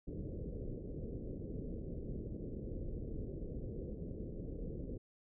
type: low-pass noise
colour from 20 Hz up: pink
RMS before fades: -43 dBFS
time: 0.07-4.98 s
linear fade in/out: 10 ms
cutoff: 510 Hz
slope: 48 dB/octave
effects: none